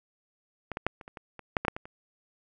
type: clicks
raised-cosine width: 0.5 ms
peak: -19 / -17 / -10 / -29 / -29 / -26 / -27 / -9 / -15 / -7 / -21 / -29 dBFS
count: 12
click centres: 0.717 / 0.771 / 0.866 / 1.012 / 1.079 / 1.172 / 1.393 / 1.568 / 1.65 / 1.682 / 1.765 / 1.855 s
effects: none